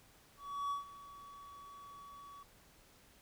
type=tone with ADSR envelope; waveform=triangle; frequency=1133 Hz; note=C#6; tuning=37 cents sharp; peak=-32 dBFS; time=0.37-2.43 s; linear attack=340 ms; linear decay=130 ms; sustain=-17 dB; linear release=4 ms; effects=pink hiss -64 dBFS RMS until 3.21 s